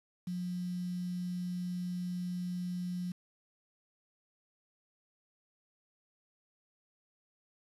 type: tone with quantisation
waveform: sine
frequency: 178.9 Hz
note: F3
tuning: 42 cents sharp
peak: -34 dBFS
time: 0.27-3.12 s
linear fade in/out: 5 ms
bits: 9
effects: resampled to 32000 Hz